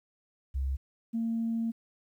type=tone pair in turn; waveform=sine; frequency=67.2 / 228.3 Hz; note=C2 / A#3; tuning=+47 / -36 cents; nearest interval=octave + major sixth; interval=2117 cents; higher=second; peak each=-27 dBFS; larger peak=neither; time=0.54-0.77 / 1.13-1.72 s; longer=second; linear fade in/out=20 ms; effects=tanh soft clip ceiling -23 dBFS + 11-bit